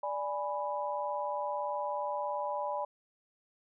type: chord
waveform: sine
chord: G# diminished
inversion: second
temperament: equal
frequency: 587.3 / 830.6 / 987.8 Hz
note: D5 / G#5 / B5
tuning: 0 / 0 / 0 cents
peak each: -36 / -37 / -36 dBFS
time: 0.03-2.85 s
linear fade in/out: 5 ms
effects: none